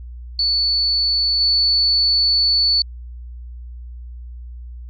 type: tone with level steps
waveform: sine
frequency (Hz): 4460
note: C#8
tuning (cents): +10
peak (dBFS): -15 / -13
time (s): 0.39-2.82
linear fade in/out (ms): 2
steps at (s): 1.4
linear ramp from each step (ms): 10
effects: added 60 Hz sine -31 dBFS peak until 4.89 s